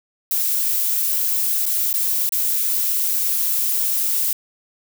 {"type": "noise with dropouts", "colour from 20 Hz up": "violet", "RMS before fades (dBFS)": -20, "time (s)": [0.31, 4.33], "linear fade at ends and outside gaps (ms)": 2, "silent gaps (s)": [[1.657, 1.663], [1.93, 1.939], [2.292, 2.322]], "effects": []}